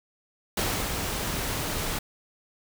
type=noise with ADSR envelope; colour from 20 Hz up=pink; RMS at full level=-26 dBFS; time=0.57-1.99 s; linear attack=4 ms; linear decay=280 ms; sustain=-4 dB; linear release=6 ms; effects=none